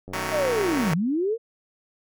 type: click train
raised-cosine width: 2 ms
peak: -26 dBFS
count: 81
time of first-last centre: 0.08-0.936 s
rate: 93.5 Hz
type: chord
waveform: 5% pulse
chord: D# diminished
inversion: none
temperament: just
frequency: 155.56 / 186.68 / 224 Hz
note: D#3 / F#3 / A3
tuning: 0 / +16 / +31 cents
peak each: -21 / -20 / -21 dBFS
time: 0.13-0.94 s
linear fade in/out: 5 ms
type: linear two-way sweep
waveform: sine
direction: down then up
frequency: 655 to 150 to 476.3 Hz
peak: -21 dBFS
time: 0.3-1.38 s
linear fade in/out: 50 ms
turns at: 0.93 s
effects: none